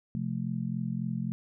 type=chord; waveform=sine; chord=F major; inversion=second; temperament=just; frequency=130.96 / 174.61 / 218.3 Hz; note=C3 / F3 / A3; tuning=+2 / 0 / -13 cents; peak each=-34 dBFS; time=0.15-1.32 s; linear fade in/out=0 ms; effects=none